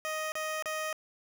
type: tone bursts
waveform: 15% pulse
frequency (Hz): 624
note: D#5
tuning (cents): +5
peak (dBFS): -26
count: 3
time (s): 0.05-0.928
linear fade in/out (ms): 0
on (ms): 270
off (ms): 34
effects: none